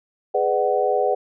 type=chord; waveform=sine; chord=G# half-diminished seventh; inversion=none; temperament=just; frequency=415.3 / 498.4 / 598 / 747.5 Hz; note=G#4 / B4 / D5 / F#5; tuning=0 / +16 / +31 / +17 cents; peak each=-23 / -22 / -24 / -22 dBFS; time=0.34-1.15 s; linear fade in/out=10 ms; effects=none